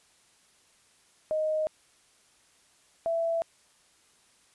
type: tone pair in turn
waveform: sine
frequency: 622 / 664.9 Hz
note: D#5 / E5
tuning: -1 / +15 cents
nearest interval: minor second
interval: 116 cents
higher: second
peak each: -25 dBFS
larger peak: neither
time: 1.31-1.67 / 3.06-3.42 s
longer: neither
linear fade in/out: 0 ms
effects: white hiss -63 dBFS RMS until 4.54 s + resampled to 24000 Hz